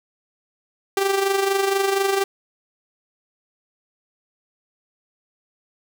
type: tone with amplitude modulation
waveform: sawtooth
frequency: 392 Hz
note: G4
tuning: in tune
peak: -12 dBFS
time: 0.97-2.24 s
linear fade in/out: 2 ms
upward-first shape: sine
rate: 24.2 Hz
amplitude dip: 55%
effects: none

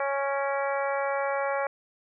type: harmonic tone with a mistuned harmonic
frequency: 277.2 Hz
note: C#4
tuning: in tune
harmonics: 2 / 3 / 4 / 5 / 6 / 7 / 8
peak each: -28 / -32 / -34 / -36 / -38 / -39 / -40 dBFS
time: 0-1.67 s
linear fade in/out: 2 ms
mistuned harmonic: 8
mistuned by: +61 cents
effects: none

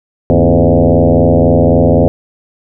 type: tone with frequency modulation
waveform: sine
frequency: 179.4 Hz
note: F3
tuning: 47 cents sharp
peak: -5 dBFS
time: 0.3-2.08 s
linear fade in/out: 0 ms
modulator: 83.9 Hz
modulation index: 5.5
effects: none

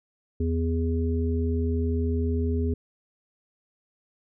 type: harmonic tone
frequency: 82.41 Hz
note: E2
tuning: in tune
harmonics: 1 / 3 / 5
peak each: -24 / -29 / -31 dBFS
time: 0.4-2.74 s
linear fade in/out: 5 ms
effects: none

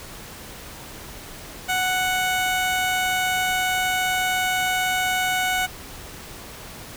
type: tone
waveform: 15% pulse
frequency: 740 Hz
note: F#5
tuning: in tune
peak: -14 dBFS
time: 1.68-5.67 s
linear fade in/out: 20 ms
effects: pink hiss -39 dBFS RMS until 6.96 s

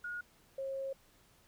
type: tone pair in turn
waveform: sine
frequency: 1441 / 539.8 Hz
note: F#6 / C#5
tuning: -46 / -46 cents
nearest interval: octave + perfect fourth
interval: 1700 cents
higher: first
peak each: -38 / -36 dBFS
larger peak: second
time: 0.04-0.21 / 0.58-0.93 s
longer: second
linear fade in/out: 5 ms
effects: pink hiss -66 dBFS RMS until 1.47 s

